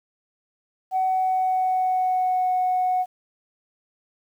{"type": "tone with pitch glide", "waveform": "sine", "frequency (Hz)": [752, 736.1], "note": ["F#5", "F#5"], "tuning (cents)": [28, -9], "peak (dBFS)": -18, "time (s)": [0.91, 3.06], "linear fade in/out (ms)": 50, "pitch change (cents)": -37, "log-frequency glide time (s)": [1.03, 2.53], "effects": ["tanh soft clip ceiling -15 dBFS", "9-bit"]}